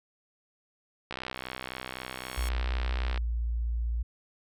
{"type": "click train", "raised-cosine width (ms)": 0.3, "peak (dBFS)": -19, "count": 133, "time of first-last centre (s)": [1.11, 3.176], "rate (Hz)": 63.9}
{"type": "tone with exponential growth", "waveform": "5% pulse", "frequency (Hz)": 1100, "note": "C#6", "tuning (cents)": -14, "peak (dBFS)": -27, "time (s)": [1.34, 2.49], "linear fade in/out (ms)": 5, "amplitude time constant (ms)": 250}
{"type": "tone", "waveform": "sine", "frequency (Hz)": 57.8, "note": "A#1", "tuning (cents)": -14, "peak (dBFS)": -27, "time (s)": [2.37, 4.03], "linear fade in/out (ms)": 10}
{"effects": []}